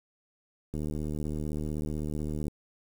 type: click train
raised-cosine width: 3 ms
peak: -22 dBFS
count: 133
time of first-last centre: 0.74-2.481 s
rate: 75.8 Hz
effects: 8-bit